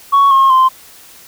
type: tone with pitch steps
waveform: sine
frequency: 1114 / 1077.3 / 1041.8 Hz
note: C#6 / C#6 / C6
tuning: +8 / -50 / -8 cents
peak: -4 dBFS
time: 0.12-0.69 s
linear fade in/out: 20 ms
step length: 190 ms
effects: tanh soft clip ceiling -4 dBFS + white hiss -40 dBFS RMS until 1.27 s